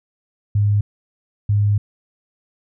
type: tone bursts at uneven times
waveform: sine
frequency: 103 Hz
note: G#2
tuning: 14 cents flat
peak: -13 dBFS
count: 2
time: 0.55-0.81 / 1.49-1.78 s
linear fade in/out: 5 ms
effects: none